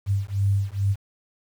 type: beating tone pair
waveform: sine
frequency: 98 / 100.3 Hz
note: G2 / G2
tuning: 0 / +40 cents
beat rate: 2.3 Hz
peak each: -23 dBFS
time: 0.06-0.96 s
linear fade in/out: 50 ms
effects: 8-bit